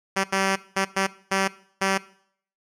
5% pulse tone bursts at uneven times, 193.3 Hz, G3, 24 cents flat, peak -9 dBFS, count 6, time 0.16-0.24 / 0.32-0.56 / 0.76-0.85 / 0.96-1.07 / 1.31-1.48 / 1.81-1.98 s, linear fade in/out 10 ms, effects noise-tail reverb RT60 0.6 s tail -19 dB re dry + low-pass 9000 Hz 12 dB/octave

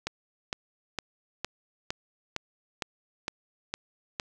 click train, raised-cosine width 0.2 ms, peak -13 dBFS, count 10, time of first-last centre 0.07-4.198 s, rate 2.18 Hz, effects none

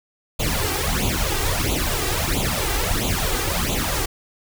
pink noise with flanger, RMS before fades -22 dBFS, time 0.39-4.06 s, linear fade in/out 10 ms, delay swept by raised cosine 0.28 to 2.58 ms, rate 1.5 Hz, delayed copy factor +0.8, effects none

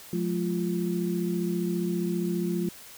sine tone cluster, 178.4 / 213.3 / 346.7 Hz, F3 / G#3 / F4, +37 / +46 / -13 cents, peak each -28 / -32 / -30 dBFS, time 0.13-2.69 s, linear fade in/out 2 ms, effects white hiss -47 dBFS RMS until 2.97 s

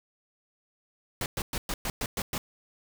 pink noise bursts, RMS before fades -31 dBFS, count 8, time 1.21-2.38 s, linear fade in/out 2 ms, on 50 ms, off 110 ms, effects none

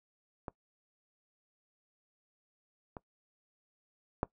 clicks, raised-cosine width 1 ms, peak -25 / -28 / -15 dBFS, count 3, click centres 0.482 / 2.968 / 4.231 s, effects noise-tail reverb RT60 0.1 s tail -21 dB re dry

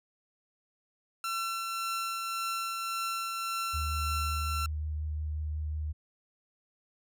sawtooth tone with tremolo, 1350 Hz, E6, 41 cents sharp, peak -27 dBFS, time 1.24-4.66 s, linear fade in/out 2 ms, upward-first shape triangle, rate 1.8 Hz, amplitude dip 30%
sine tone with vibrato, 76.5 Hz, D#2, 29 cents flat, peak -31 dBFS, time 3.73-5.93 s, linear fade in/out 20 ms, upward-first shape triangle, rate 5.5 Hz, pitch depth 14 cents each way
effects none

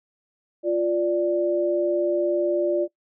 sine tone pair together, 349.2 / 587.3 Hz, F4 / D5, 0 / 0 cents, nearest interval major sixth, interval 900 cents, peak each -22 dBFS, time 0.63-2.88 s, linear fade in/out 50 ms, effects noise-tail reverb RT60 0.1 s tail -21 dB re dry

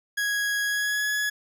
40% pulse tone with pitch glide, 1659 to 1688 Hz, G#6 to G#6, -2 to +28 cents, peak -23 dBFS, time 0.17-1.3 s, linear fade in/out 10 ms, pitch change +30 cents, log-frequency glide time 0.64-1.06 s, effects none

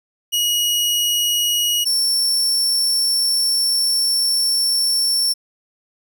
sawtooth tone pair in turn, 2900 / 5434 Hz, F#7 / F8, -35 / -48 cents, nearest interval major seventh, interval 1087 cents, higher second, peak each -13 dBFS, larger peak neither, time 0.32-1.85 / 1.85-5.34 s, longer second, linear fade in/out 20 ms, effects none

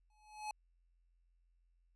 square tone with exponential growth, 850 Hz, G#5, 40 cents sharp, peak -38 dBFS, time 0.1-0.51 s, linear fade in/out 2 ms, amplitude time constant 89 ms, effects added 43 Hz sine -70 dBFS peak until 1.95 s + resampled to 24000 Hz

